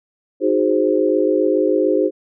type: chord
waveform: sine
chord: Ab dominant seventh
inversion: second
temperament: equal with one note detuned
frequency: 311.1 / 368.3 / 415.3 / 523.3 Hz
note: Eb4 / Gb4 / Ab4 / C5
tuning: 0 / -8 / 0 / 0 cents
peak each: -19 dBFS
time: 0.4-2.11 s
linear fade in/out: 50 ms
effects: none